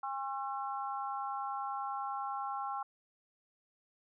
harmonic tone, 270 Hz, C#4, 45 cents flat, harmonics 3 / 4 / 5, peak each -38 / -40 / -42 dBFS, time 0.03-2.83 s, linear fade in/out 5 ms, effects none

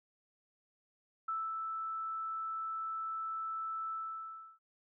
sine tone with ADSR envelope, 1318 Hz, E6, 1 cent flat, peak -33 dBFS, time 1.28-4.59 s, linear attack 7 ms, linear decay 230 ms, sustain -3 dB, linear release 670 ms, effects none

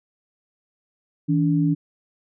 sine tone pair together, 161.06 / 287.4 Hz, E3 / D4, -40 / -37 cents, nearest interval minor seventh, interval 1003 cents, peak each -19 / -20 dBFS, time 1.28-1.75 s, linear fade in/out 20 ms, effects none

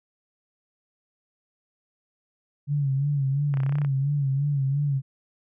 sine tone with vibrato, 140 Hz, C#3, 18 cents sharp, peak -21 dBFS, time 2.67-5.02 s, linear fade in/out 50 ms, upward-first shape sine, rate 2.9 Hz, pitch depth 76 cents each way
clicks, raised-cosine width 0.5 ms, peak -23 dBFS, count 11, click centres 3.54 / 3.572 / 3.603 / 3.634 / 3.664 / 3.694 / 3.724 / 3.755 / 3.785 / 3.817 / 3.848 s
effects none

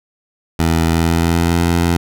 15% pulse tone with pitch glide, 82 to 85.48 Hz, E2 to F2, -9 to -37 cents, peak -6 dBFS, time 0.59-1.97 s, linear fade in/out 5 ms, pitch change +72 cents, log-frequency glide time 0.83-1.63 s, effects none

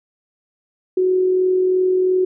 sine tone with amplitude modulation, 370 Hz, F#4, in tune, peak -12 dBFS, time 0.97-2.25 s, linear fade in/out 5 ms, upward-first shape sine, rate 42.9 Hz, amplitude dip 30%, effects none

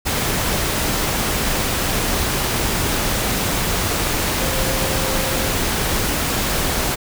sine tone in noise, 529 Hz, C5, 19 cents sharp, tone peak -27 dBFS, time 4.39-5.53 s, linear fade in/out 20 ms, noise pink, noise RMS -20 dBFS, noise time 0.05-6.96 s, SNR -10 dB, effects none

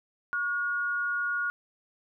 sine tone pair together, 1128 / 1436.9 Hz, C#6 / F6, +30 / +49 cents, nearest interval major third, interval 419 cents, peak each -37 / -27 dBFS, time 0.33-1.5 s, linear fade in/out 0 ms, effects none

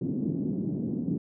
pink band-pass noise, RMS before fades -30 dBFS, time 0.01-1.18 s, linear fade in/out 5 ms, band 170 to 290 Hz, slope 24 dB/octave, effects none

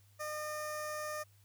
15% pulse tone with notch filter, 607 Hz, D#5, 43 cents flat, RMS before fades -40 dBFS, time 0.19-1.24 s, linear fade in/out 20 ms, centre 2900 Hz, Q 1.2, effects added 100 Hz sine -62 dBFS peak until 1.44 s + white hiss -70 dBFS RMS until 1.44 s

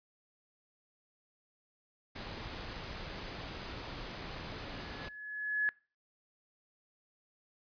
pink noise, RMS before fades -43 dBFS, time 2.15-5.09 s, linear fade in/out 10 ms
sine tone with exponential growth, 1700 Hz, G#6, 40 cents sharp, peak -26 dBFS, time 4.54-5.69 s, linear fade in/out 0 ms, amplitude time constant 250 ms
effects noise-tail reverb RT60 0.4 s tail -25 dB re dry + resampled to 11025 Hz

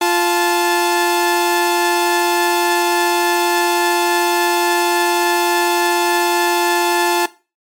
sawtooth tone pair together, 349.1 / 871 Hz, F4 / A5, -1 / -18 cents, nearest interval octave + major third, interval 1583 cents, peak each -12 dBFS, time 0.01-7.26 s, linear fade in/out 5 ms, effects noise-tail reverb RT60 0.3 s tail -17 dB re dry + MP3 64 kbps

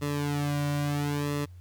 sawtooth tone with flanger, 145 Hz, D3, 22 cents flat, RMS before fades -29 dBFS, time 0.01-1.46 s, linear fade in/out 20 ms, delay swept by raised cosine 1.3 to 2.4 ms, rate 0.74 Hz, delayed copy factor -0.8, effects added 89 Hz sine -44 dBFS peak until 1.6 s + pink hiss -67 dBFS RMS until 1.6 s

